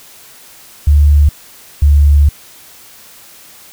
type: tone pair in turn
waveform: sine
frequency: 73.1 / 72.39 Hz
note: D2 / D2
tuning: -7 / -24 cents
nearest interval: unison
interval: 17 cents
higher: first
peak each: -4 dBFS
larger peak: neither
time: 0.87-1.29 / 1.82-2.29 s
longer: second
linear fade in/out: 5 ms
effects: white hiss -39 dBFS RMS until 3.72 s